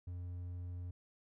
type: tone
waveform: triangle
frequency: 88.7 Hz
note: F2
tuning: 27 cents sharp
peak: -39 dBFS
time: 0.07-0.91 s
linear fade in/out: 5 ms
effects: none

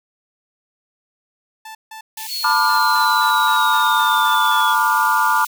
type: tone bursts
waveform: sawtooth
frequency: 880 Hz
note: A5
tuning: in tune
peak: -29 dBFS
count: 12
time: 1.65-4.61 s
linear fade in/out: 5 ms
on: 100 ms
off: 160 ms
type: high-pass noise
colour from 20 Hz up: white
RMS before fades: -31 dBFS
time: 2.17-5.47 s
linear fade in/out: 5 ms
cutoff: 2200 Hz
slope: 48 dB/octave
type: exponential sweep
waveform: sine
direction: down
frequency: 4388 to 3359 Hz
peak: -23 dBFS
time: 2.28-4.76 s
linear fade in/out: 50 ms
type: chord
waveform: sine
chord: B half-diminished seventh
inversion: third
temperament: just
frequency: 889 / 987.8 / 1185.3 / 1422.4 Hz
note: A5 / B5 / D6 / F6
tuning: +18 / 0 / +16 / +31 cents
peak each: -19 dBFS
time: 2.44-5.45 s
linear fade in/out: 5 ms
effects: none

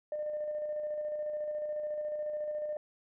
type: tone with tremolo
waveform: sine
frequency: 602 Hz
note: D5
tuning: 43 cents sharp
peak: -31 dBFS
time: 0.12-2.77 s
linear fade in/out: 2 ms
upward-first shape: square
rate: 14 Hz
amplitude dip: 30%
effects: tanh soft clip ceiling -28 dBFS

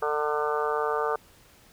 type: harmonic tone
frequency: 149.7 Hz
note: D3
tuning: 33 cents sharp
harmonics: 3 / 4 / 5 / 6 / 7 / 8 / 9 / 10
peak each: -28 / -34 / -34 / -33 / -39 / -30 / -39 / -37 dBFS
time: 0.02-1.16 s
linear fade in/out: 5 ms
effects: pink hiss -56 dBFS RMS until 1.72 s

